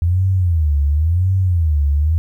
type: tone with vibrato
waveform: sine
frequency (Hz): 82.4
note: E2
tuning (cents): 0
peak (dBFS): -12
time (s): 0.02-2.18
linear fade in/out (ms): 0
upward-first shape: sine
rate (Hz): 0.94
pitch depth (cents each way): 250
effects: 9-bit